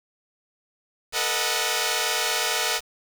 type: chord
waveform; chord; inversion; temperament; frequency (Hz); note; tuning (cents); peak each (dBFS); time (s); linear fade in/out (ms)
5% pulse; B dominant seventh; third; equal with one note detuned; 440 / 484.3 / 622.3 / 740; A4 / B4 / D#5 / F#5; 0 / -34 / 0 / 0; -17; 1.12-2.81; 50
effects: 7-bit